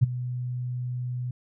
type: tone with ADSR envelope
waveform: sine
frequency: 124.3 Hz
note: B2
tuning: 12 cents sharp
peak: -12 dBFS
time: 0.01-1.31 s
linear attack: 22 ms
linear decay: 18 ms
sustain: -16 dB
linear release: 4 ms
effects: none